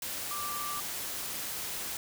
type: tone in noise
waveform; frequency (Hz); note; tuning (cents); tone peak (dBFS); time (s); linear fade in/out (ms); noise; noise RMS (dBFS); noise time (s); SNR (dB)
sine; 1174.7; D6; 0; -36; 0.31-0.8; 2; white; -37; 0.02-1.97; -2
effects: none